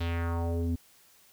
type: tone with low-pass filter sweep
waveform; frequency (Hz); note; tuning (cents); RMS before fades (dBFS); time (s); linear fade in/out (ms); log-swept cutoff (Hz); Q
square; 84.5; E2; +43; -30; 0-0.76; 10; 3900 to 230; 2.4
effects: white hiss -60 dBFS RMS until 1.32 s